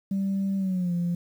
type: tone with pitch glide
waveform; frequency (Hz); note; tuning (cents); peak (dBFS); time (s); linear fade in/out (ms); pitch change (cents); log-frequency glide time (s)
sine; 195.1 to 173.81; G3 to F3; -8 to -8; -22; 0.11-1.15; 5; -200; 0.57-0.93
effects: tanh soft clip ceiling -21 dBFS + 9-bit